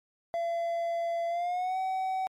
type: tone with pitch glide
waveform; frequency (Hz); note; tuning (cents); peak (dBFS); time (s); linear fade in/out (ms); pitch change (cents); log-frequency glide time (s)
triangle; 678 to 756.6; E5 to F#5; +49 to +38; -26; 0.34-2.27; 0; +189; 1.28-1.78
effects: MP3 64 kbps